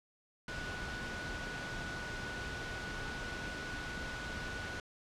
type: tone in noise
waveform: sine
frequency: 1473 Hz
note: F#6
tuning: 8 cents flat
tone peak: -43 dBFS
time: 0.48-4.8 s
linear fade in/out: 2 ms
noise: pink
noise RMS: -42 dBFS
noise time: 0.48-4.8 s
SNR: -4 dB
effects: low-pass 5000 Hz 12 dB/octave